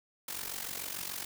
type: noise with amplitude modulation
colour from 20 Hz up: white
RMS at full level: -36 dBFS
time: 0.28-1.25 s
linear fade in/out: 5 ms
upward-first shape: sine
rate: 46.8 Hz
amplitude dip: 75%
effects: none